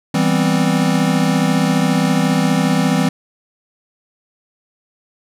square chord, C major seventh, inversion first, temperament equal with one note detuned, 164.81 / 196.79 / 246.9 / 261.6 Hz, E3 / G3 / B3 / C4, 0 / +7 / 0 / 0 cents, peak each -18 / -19 / -23 / -19 dBFS, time 0.14-3.09 s, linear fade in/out 5 ms, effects low-pass 11000 Hz 12 dB/octave + 8-bit

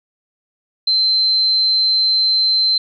sine tone, 4100 Hz, C8, 36 cents flat, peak -12 dBFS, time 0.87-2.78 s, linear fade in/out 5 ms, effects none

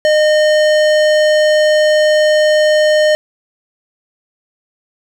sine tone with hard clipping, 611 Hz, D#5, 32 cents flat, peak -10 dBFS, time 0.05-3.15 s, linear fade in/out 0 ms, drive 16 dB, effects none

